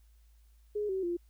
sine tone with pitch steps, 417.3 / 380.5 / 346.9 Hz, G#4 / F#4 / F4, +8 / +48 / -12 cents, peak -30 dBFS, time 0.75-1.17 s, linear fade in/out 10 ms, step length 140 ms, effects added 55 Hz sine -58 dBFS peak until 1.29 s + white hiss -74 dBFS RMS until 1.29 s

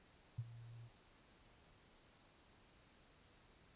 sine tone with ADSR envelope, 116.54 Hz, A#2, in tune, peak -37 dBFS, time 0.38-0.9 s, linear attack 9 ms, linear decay 43 ms, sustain -16 dB, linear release 51 ms, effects pink hiss -68 dBFS RMS until 3.75 s + resampled to 8000 Hz

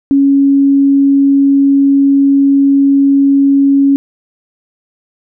sine tone, 277.2 Hz, C#4, in tune, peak -5 dBFS, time 0.11-3.96 s, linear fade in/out 0 ms, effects none

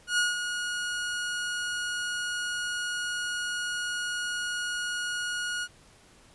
sawtooth tone with ADSR envelope, 1445 Hz, F#6, 41 cents flat, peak -18 dBFS, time 0.07-5.68 s, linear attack 110 ms, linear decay 170 ms, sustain -8 dB, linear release 50 ms, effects pink hiss -57 dBFS RMS until 6.34 s + resampled to 24000 Hz

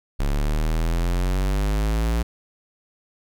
square exponential sweep, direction up, 34.65 to 58.27 Hz, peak -20 dBFS, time 0.19-2.23 s, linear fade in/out 10 ms, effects 10-bit

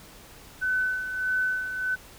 sine tone with tremolo, 1510 Hz, F#6, 35 cents sharp, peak -22 dBFS, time 0.61-1.96 s, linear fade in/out 20 ms, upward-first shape sine, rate 1.6 Hz, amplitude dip 60%, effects added 50 Hz sine -57 dBFS peak until 2.18 s + pink hiss -49 dBFS RMS until 2.18 s

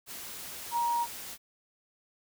sine tone in noise, 944 Hz, A#5, 22 cents sharp, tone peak -26 dBFS, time 0.71-1.07 s, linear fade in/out 50 ms, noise white, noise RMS -42 dBFS, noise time 0.06-1.38 s, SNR +13 dB, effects none

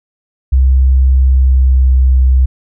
sine tone with pitch glide, 65.41 to 64.51 Hz, C2 to C2, 0 to -24 cents, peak -5 dBFS, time 0.52-2.46 s, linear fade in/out 10 ms, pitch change -24 cents, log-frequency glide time 1.22-2.02 s, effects none

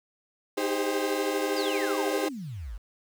35% pulse chord, Ab major seventh, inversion second, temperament equal with one note detuned, 311.1 / 392 / 404.6 / 523.3 Hz, Eb4 / G4 / Ab4 / C5, 0 / 0 / -45 / 0 cents, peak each -30 dBFS, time 0.57-2.29 s, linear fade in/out 10 ms
sine exponential sweep, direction down, 5160 to 43.65 Hz, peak -34 dBFS, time 1.56-2.78 s, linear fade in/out 10 ms
effects 9-bit

